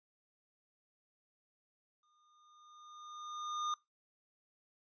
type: tone with exponential growth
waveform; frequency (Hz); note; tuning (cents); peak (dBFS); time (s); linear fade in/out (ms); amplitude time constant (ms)
square; 1217; D#6; -39; -34; 2.03-3.74; 2; 370
effects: noise-tail reverb RT60 0.2 s tail -20 dB re dry + resampled to 16000 Hz